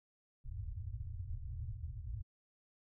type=low-pass noise; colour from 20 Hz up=white; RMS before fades=-43 dBFS; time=0.44-2.23 s; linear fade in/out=20 ms; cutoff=120 Hz; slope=96 dB/octave; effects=none